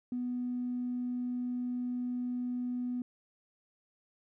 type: tone with tanh clipping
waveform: triangle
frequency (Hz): 246.9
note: B3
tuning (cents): 0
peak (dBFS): -32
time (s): 0.12-3.02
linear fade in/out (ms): 2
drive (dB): 4
effects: none